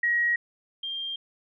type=tone pair in turn; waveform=sine; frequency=1898 / 3192 Hz; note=A#6 / G7; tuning=+31 / +31 cents; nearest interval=major sixth; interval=900 cents; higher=second; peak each=-21 / -30 dBFS; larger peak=first; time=0.03-0.36 / 0.83-1.16 s; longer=neither; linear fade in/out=5 ms; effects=none